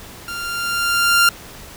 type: tone with level ramp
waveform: sawtooth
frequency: 1392 Hz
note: F6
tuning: 6 cents flat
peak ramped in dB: -23 to -6 dBFS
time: 0.28-1.29 s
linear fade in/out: 2 ms
effects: pink hiss -38 dBFS RMS until 1.76 s